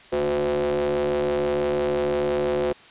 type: ring-modulated tone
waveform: 45% pulse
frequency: 72.5 Hz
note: D2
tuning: 22 cents flat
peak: -18 dBFS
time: 0.12-2.73 s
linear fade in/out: 10 ms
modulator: 438 Hz
effects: white hiss -48 dBFS RMS until 2.9 s + resampled to 8000 Hz